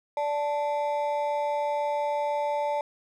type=ring-modulated tone; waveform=triangle; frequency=731 Hz; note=F#5; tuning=21 cents flat; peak=-20 dBFS; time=0.17-2.81 s; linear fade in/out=2 ms; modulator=147 Hz; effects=none